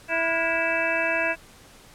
harmonic tone with a mistuned harmonic, 329.6 Hz, E4, in tune, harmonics 1 / 2 / 3 / 4 / 5 / 6 / 7 / 8, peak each -35 / -27 / -33 / -34 / -27 / -35 / -32 / -27 dBFS, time 0.08-1.36 s, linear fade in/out 50 ms, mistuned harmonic 4, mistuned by +140 cents, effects pink hiss -50 dBFS RMS until 1.94 s + low-pass 12000 Hz 12 dB/octave

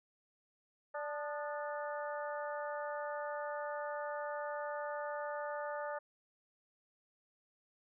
harmonic tone with a mistuned harmonic, 293.3 Hz, D4, 2 cents flat, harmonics 2 / 3 / 4 / 5 / 6, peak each -40 / -44 / -46 / -48 / -50 dBFS, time 0.94-5.99 s, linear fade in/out 10 ms, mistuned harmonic 4, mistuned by +68 cents, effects none

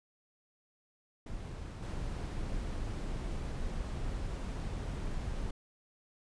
brown noise with level steps, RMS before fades -41 / -37 dBFS, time 1.26-5.51 s, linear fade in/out 5 ms, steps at 1.82 s, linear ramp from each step 10 ms, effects resampled to 22050 Hz

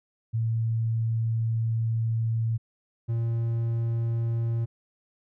sine / triangle tone pair in turn, 113.4 / 115.65 Hz, A#2 / A#2, -47 / -13 cents, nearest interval unison, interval 34 cents, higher second, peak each -23 / -22 dBFS, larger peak second, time 0.33-2.58 / 3.08-4.66 s, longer first, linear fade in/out 20 ms, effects none

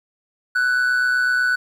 triangle tone with amplitude modulation, 1489 Hz, F#6, 11 cents sharp, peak -12 dBFS, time 0.55-1.56 s, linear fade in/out 10 ms, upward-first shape sine, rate 128 Hz, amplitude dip 50%, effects 9-bit

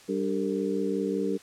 harmonic tone with a mistuned harmonic, 98 Hz, G2, in tune, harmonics 2 / 3 / 4 / 5, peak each -31 / -31 / -31 / -31 dBFS, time 0.08-1.38 s, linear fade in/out 20 ms, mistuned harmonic 5, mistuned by -120 cents, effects white hiss -52 dBFS RMS until 1.42 s + low-pass 8000 Hz 12 dB/octave

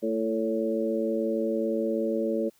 harmonic tone with a mistuned harmonic, 111.8 Hz, A2, 28 cents sharp, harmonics 2 / 3 / 4 / 5, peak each -30 / -30 / -30 / -30 dBFS, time 0.02-2.5 s, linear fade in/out 20 ms, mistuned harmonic 4, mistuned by -20 cents, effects white hiss -64 dBFS RMS until 2.59 s

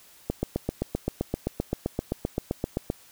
click train, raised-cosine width 2 ms, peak -12 dBFS, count 21, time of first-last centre 0.3-2.901 s, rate 7.69 Hz, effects white hiss -54 dBFS RMS until 3.11 s

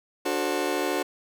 30% pulse chord, D dominant seventh, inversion none, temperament just, 293.7 / 367.1 / 440.5 / 528.6 Hz, D4 / F#4 / A4 / C5, 0 / -14 / +2 / +18 cents, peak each -28 / -26 / -30 / -29 dBFS, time 0.25-1.03 s, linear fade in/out 10 ms, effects none

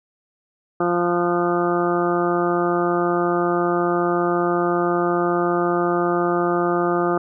harmonic tone with a mistuned harmonic, 174.61 Hz, F3, in tune, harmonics 1 / 2 / 3 / 4 / 5 / 6 / 7 / 8 / 9, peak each -27 / -20 / -27 / -25 / -30 / -35 / -25 / -34 / -36 dBFS, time 0.8-7.18 s, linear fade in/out 5 ms, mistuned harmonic 9, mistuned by -70 cents, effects none

